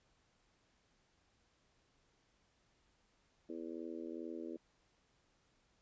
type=harmonic tone; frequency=82.41 Hz; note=E2; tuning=in tune; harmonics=3 / 4 / 5 / 6 / 7; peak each=-49 / -45 / -50 / -53 / -56 dBFS; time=3.49-4.57 s; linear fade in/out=5 ms; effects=pink hiss -75 dBFS RMS until 5.81 s + resampled to 16000 Hz